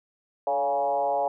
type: tone with frequency modulation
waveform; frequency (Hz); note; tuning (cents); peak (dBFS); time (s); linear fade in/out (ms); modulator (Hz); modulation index
sine; 698.5; F5; 0; -22; 0.47-1.28; 2; 134; 1.4
effects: none